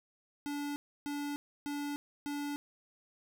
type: tone bursts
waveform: square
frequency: 288.7 Hz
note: D4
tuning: 30 cents flat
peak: -36 dBFS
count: 4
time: 0.46-2.56 s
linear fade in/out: 0 ms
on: 300 ms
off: 300 ms
effects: none